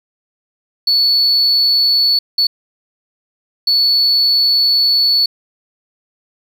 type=tone bursts at uneven times; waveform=sine; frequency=4435 Hz; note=C#8; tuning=in tune; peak=-8 dBFS; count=3; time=0.87-2.19 / 2.38-2.47 / 3.67-5.26 s; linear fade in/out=5 ms; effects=tanh soft clip ceiling -7 dBFS + 7-bit